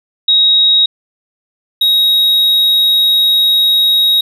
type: tone pair in turn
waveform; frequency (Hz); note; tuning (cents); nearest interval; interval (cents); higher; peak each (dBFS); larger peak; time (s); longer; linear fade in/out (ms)
sine / triangle; 3790 / 3790; A#7 / A#7; +28 / +28; unison; 0; neither; -6; neither; 0.28-0.86 / 1.81-4.21; second; 5
effects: none